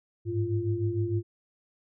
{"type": "tone cluster", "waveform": "sine", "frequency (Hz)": [101.3, 107.9, 345.8], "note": ["G#2", "A2", "F4"], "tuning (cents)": [-43, -33, -17], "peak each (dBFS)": -30, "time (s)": [0.25, 1.23], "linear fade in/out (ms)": 50, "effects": []}